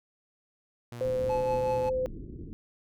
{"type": "tone with pitch glide", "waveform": "sawtooth", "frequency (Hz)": [119.4, 121.84], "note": ["A#2", "B2"], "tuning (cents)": [42, -23], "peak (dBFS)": -35, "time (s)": [0.92, 1.89], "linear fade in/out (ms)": 0, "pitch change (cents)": 35, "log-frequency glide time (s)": [1.3, 1.36]}
{"type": "tone with vibrato", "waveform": "sine", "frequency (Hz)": 514, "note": "C5", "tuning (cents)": -31, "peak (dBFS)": -26, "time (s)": [1.01, 2.06], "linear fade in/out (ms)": 0, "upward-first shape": "triangle", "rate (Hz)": 4.7, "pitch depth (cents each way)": 10}
{"type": "low-pass noise", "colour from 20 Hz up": "pink", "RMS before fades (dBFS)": -41, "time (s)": [1.05, 2.53], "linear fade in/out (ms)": 0, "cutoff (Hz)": 400, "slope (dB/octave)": 48}
{"type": "tone with tremolo", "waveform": "triangle", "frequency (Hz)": 860, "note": "A5", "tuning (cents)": -40, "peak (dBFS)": -27, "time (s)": [1.29, 1.9], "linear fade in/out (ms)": 10, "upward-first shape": "triangle", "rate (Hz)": 5.3, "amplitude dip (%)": 60}
{"effects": []}